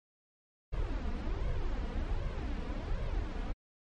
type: noise with flanger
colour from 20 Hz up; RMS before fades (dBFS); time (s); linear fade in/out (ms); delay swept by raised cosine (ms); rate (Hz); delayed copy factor
brown; -34; 0.72-3.53; 20; 1.8 to 4.2; 1.3; +0.65
effects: low-pass 4000 Hz 12 dB/octave + MP3 48 kbps